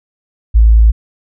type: tone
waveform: sine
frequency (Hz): 55.2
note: A1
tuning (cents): +6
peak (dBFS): -3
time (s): 0.54-0.92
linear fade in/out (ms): 20
effects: none